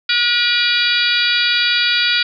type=harmonic tone with a mistuned harmonic; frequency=481.3 Hz; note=B4; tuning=45 cents flat; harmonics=3 / 4 / 5 / 6 / 7 / 8 / 9 / 10; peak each=-19 / -25 / -20 / -25 / -21 / -19 / -23 / -24 dBFS; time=0.09-2.23 s; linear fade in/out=5 ms; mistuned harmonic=9; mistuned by=+65 cents; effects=none